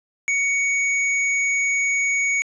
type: tone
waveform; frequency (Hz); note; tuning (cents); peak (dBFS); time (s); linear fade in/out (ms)
square; 2235; C#7; +14; -19; 0.28-2.42; 0
effects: resampled to 22050 Hz + 9-bit